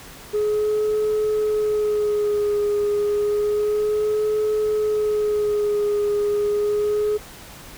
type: tone with vibrato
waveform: sine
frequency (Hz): 420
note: G#4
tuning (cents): +19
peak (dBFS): -16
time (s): 0.33-7.18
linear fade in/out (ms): 20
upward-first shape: sine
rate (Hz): 0.3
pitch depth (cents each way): 30
effects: tanh soft clip ceiling -16 dBFS + pink hiss -41 dBFS RMS until 7.77 s